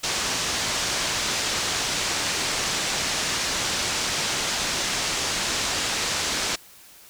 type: low-pass noise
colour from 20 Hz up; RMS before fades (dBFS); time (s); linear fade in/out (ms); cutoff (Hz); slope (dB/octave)
white; -26; 0.03-6.56; 10; 7100; 24
effects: white hiss -49 dBFS RMS until 7.09 s